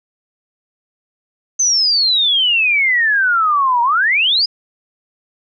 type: exponential two-way sweep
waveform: sine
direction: down then up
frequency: 6270 to 929 to 5100 Hz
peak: -11 dBFS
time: 1.59-4.46 s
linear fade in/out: 10 ms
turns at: 3.82 s
effects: none